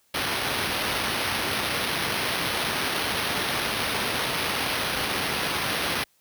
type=noise with sample-and-hold; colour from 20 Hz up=white; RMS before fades=-27 dBFS; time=0.14-6.04 s; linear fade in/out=5 ms; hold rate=7350 Hz; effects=white hiss -65 dBFS RMS until 6.2 s + high-pass 60 Hz 12 dB/octave